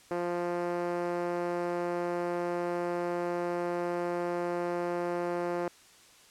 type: tone with band-pass filter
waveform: 5% pulse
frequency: 174.61 Hz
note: F3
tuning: in tune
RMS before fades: -32 dBFS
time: 0.11-5.68 s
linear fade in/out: 2 ms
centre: 400 Hz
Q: 1.5
effects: white hiss -57 dBFS RMS until 6.3 s + low-pass 9000 Hz 12 dB/octave